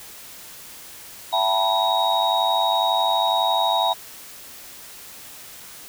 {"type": "tone cluster", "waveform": "sine", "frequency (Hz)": [670, 772, 882, 974, 3780], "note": ["E5", "G5", "A5", "B5", "A#7"], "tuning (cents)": [28, -27, 4, -24, 23], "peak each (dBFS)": -24, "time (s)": [1.32, 3.94], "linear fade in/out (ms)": 20, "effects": ["white hiss -41 dBFS RMS until 5.88 s"]}